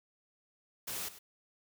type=noise with echo; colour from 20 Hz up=white; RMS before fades=-39 dBFS; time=0.87-1.09 s; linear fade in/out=10 ms; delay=100 ms; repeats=1; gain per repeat=-14 dB; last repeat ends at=1.19 s; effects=none